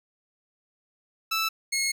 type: tone pair in turn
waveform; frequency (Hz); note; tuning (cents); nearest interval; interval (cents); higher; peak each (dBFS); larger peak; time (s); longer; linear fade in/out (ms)
15% pulse; 1318 / 2169; E6 / C#7; -1 / -38; major sixth; 863; second; -18; neither; 1.31-1.49 / 1.72-1.92; second; 10
effects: none